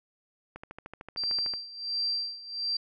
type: click train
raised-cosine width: 0.5 ms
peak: -26 dBFS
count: 14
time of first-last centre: 0.56-1.537 s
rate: 13.3 Hz
type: tone with tremolo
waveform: sine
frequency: 4708 Hz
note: D8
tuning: 3 cents sharp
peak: -26 dBFS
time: 1.17-2.77 s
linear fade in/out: 5 ms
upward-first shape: sine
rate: 1.4 Hz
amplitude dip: 85%
effects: none